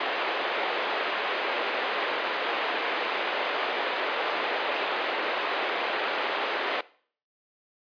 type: band-pass noise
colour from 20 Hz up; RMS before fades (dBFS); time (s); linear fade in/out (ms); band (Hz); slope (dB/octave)
pink; -29; 0-6.81; 5; 410 to 3300; 24
effects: noise-tail reverb RT60 0.5 s tail -20 dB re dry + resampled to 11025 Hz